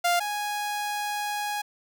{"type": "tone pair in turn", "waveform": "sawtooth", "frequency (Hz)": [698.5, 829.2], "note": ["F5", "G#5"], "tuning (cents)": [0, -3], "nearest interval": "minor third", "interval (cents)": 297, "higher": "second", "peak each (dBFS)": [-17, -24], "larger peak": "first", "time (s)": [[0.04, 0.2], [0.2, 1.62]], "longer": "second", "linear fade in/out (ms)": 10, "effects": []}